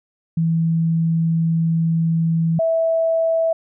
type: tone pair in turn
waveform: sine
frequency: 164.2 / 655 Hz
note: E3 / E5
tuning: -6 / -11 cents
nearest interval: 2 octaves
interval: 2395 cents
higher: second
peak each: -15 dBFS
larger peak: neither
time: 0.37-2.59 / 2.59-3.53 s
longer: first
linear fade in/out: 5 ms
effects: none